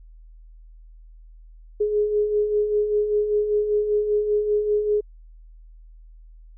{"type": "beating tone pair", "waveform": "sine", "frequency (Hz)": [414.5, 419.6], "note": ["G#4", "G#4"], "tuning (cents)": [-3, 18], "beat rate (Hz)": 5.1, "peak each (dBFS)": [-28, -19], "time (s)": [1.8, 5.01], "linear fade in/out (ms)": 10, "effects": ["added 40 Hz sine -43 dBFS peak until 6.57 s"]}